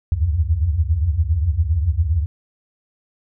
sine tone cluster, 71.7 / 81.8 / 89.2 Hz, D2 / E2 / F2, -41 / -13 / +37 cents, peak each -20 dBFS, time 0.12-2.26 s, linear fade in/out 0 ms, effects none

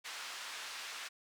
pink band-pass noise, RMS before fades -45 dBFS, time 0.04-1.09 s, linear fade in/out 20 ms, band 1300 to 6400 Hz, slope 12 dB/octave, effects none

